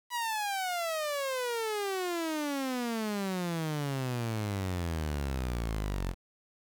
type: exponential sweep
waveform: sawtooth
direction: down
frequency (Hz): 984 to 43.65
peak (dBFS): -27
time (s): 0.1-6.15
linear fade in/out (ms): 50
effects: 9-bit